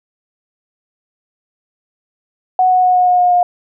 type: tone with pitch steps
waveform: sine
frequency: 740 / 735.3 / 730.7 / 726 / 721.4 / 716.9 / 712.3 Hz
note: F#5 / F#5 / F#5 / F#5 / F#5 / F5 / F5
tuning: 0 / -11 / -22 / -33 / -44 / +45 / +34 cents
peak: -8 dBFS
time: 2.59-3.43 s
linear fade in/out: 2 ms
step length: 120 ms
effects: none